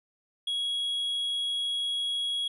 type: tone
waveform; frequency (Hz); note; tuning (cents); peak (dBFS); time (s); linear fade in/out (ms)
triangle; 3322; G#7; 0; -26; 0.47-2.48; 5
effects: resampled to 24000 Hz